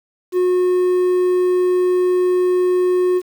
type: tone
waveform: triangle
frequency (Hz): 363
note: F#4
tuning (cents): -33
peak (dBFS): -11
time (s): 0.32-3.22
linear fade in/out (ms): 50
effects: 7-bit